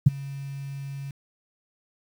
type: tone with ADSR envelope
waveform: sine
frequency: 138.7 Hz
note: C#3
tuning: 1 cent sharp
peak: -8 dBFS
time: 0.06-1.11 s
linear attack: 9 ms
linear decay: 21 ms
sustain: -24 dB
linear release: 3 ms
effects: 8-bit